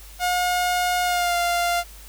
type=tone with pitch glide; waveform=sawtooth; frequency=718 to 696.4 Hz; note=F5 to F5; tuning=+48 to -5 cents; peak=-16 dBFS; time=0.19-1.84 s; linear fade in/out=50 ms; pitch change=-53 cents; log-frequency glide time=1.04-1.36 s; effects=added 50 Hz sine -42 dBFS peak until 2.08 s + white hiss -46 dBFS RMS until 2.08 s

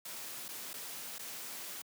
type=noise with dropouts; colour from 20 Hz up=white; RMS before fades=-44 dBFS; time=0.05-1.82 s; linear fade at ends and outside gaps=5 ms; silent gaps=0.483-0.487 / 0.733-0.738 / 1.184-1.192 s; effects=high-pass 150 Hz 12 dB/octave

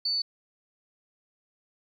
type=tone; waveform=sine; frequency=4499 Hz; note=C#8; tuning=25 cents sharp; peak=-25 dBFS; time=0.05-0.22 s; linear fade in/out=5 ms; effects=10-bit

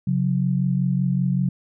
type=tone pair together; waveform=sine; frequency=136.21 / 181.5 Hz; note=C#3 / F#3; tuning=-30 / -33 cents; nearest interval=perfect fourth; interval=497 cents; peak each=-21 dBFS; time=0.07-1.49 s; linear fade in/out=5 ms; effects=none

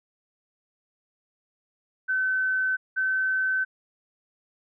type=tone pair in turn; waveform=sine; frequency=1524 / 1529.9 Hz; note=G6 / G6; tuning=-49 / -43 cents; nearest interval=unison; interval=6 cents; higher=second; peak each=-22 dBFS; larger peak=neither; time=2.08-2.77 / 2.96-3.65 s; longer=neither; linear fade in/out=20 ms; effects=none

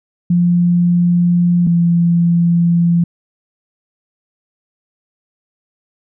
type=tone pair in turn; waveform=sine; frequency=174.61 / 170.92 Hz; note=F3 / F3; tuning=0 / -37 cents; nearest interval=unison; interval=37 cents; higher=first; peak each=-9 dBFS; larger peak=neither; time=0.3-1.67 / 1.67-3.04 s; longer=neither; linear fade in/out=5 ms; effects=none

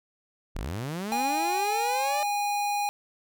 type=linear sweep; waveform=sawtooth; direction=up; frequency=30.9 to 604 Hz; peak=-27 dBFS; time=0.55-2.23 s; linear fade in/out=0 ms
type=tone; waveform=square; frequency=820 Hz; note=G#5; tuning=22 cents flat; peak=-26 dBFS; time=1.12-2.89 s; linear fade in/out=0 ms
effects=none

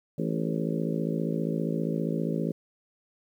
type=harmonic tone with a mistuned harmonic; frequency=55 Hz; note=A1; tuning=in tune; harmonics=3 / 4 / 5 / 6 / 7 / 8 / 9 / 10; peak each=-30 / -32 / -34 / -36 / -37 / -38 / -39 / -40 dBFS; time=0.18-2.52 s; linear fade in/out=5 ms; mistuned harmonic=8; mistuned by=-31 cents; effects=10-bit

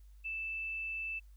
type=tone; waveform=sine; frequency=2641 Hz; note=E7; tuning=3 cents sharp; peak=-36 dBFS; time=0.24-1.2 s; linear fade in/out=20 ms; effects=added 50 Hz sine -53 dBFS peak until 1.36 s + white hiss -75 dBFS RMS until 1.36 s

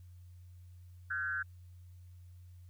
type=tone with frequency modulation; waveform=sine; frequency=1531 Hz; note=G6; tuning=41 cents flat; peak=-33 dBFS; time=1.1-1.43 s; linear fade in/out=10 ms; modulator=139 Hz; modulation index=0.95; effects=added 89 Hz sine -51 dBFS peak until 2.69 s + white hiss -75 dBFS RMS until 2.69 s

